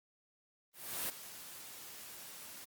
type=noise with ADSR envelope; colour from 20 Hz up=white; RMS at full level=-36 dBFS; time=0.73-2.65 s; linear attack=360 ms; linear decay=12 ms; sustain=-14 dB; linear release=10 ms; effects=high-pass 80 Hz 12 dB/octave + Opus 32 kbps